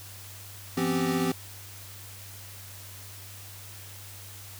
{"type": "tone cluster", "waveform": "square", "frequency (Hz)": [169.5, 251.5, 266.8, 389.5], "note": ["E3", "B3", "C4", "G4"], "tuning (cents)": [49, 32, 34, -11], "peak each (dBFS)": -31, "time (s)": [0.77, 1.32], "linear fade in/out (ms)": 5, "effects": ["added 98 Hz sine -46 dBFS peak until 4.59 s", "white hiss -46 dBFS RMS until 4.59 s"]}